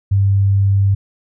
sine tone, 98.7 Hz, G2, 12 cents sharp, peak -10 dBFS, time 0.11-0.95 s, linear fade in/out 10 ms, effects none

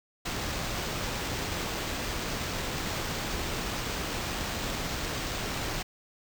pink noise with sample-and-hold, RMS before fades -33 dBFS, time 0.25-5.83 s, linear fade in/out 10 ms, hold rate 11025 Hz, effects none

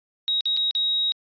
sine tone with dropouts, 3800 Hz, A#7, 33 cents sharp, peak -20 dBFS, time 0.28-1.12 s, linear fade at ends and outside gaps 0 ms, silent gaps 0.408-0.456 / 0.566-0.572 / 0.71-0.751 s, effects resampled to 11025 Hz

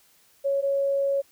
sine tone pair in turn, 554.4 / 554.4 Hz, C#5 / C#5, 0 / 0 cents, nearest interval unison, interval 0 cents, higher neither, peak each -21 dBFS, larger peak neither, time 0.44-0.62 / 0.62-1.22 s, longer second, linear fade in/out 20 ms, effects white hiss -60 dBFS RMS until 1.31 s

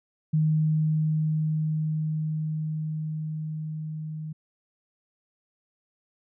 sine tone with level ramp, 155.56 Hz, D#3, in tune, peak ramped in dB -19 to -32 dBFS, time 0.33-4.33 s, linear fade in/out 10 ms, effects none

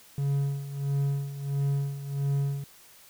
triangle tone with tremolo, 140 Hz, C#3, 18 cents sharp, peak -21 dBFS, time 0.18-2.64 s, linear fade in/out 2 ms, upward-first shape sine, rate 1.5 Hz, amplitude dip 75%, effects white hiss -54 dBFS RMS until 3.09 s

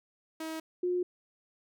sawtooth / sine tone pair in turn, 319.4 / 358.5 Hz, D#4 / F4, +45 / +45 cents, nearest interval major second, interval 200 cents, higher second, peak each -32 / -27 dBFS, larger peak second, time 0.4-0.6 / 0.83-1.03 s, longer neither, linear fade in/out 5 ms, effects none

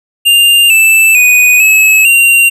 square tone with pitch steps, 2798 / 2643 / 2482 / 2581 / 2763 Hz, F7 / E7 / D#7 / E7 / F7, +3 / +4 / -5 / -37 / -19 cents, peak -4 dBFS, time 0.25-2.5 s, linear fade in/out 20 ms, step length 450 ms, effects none

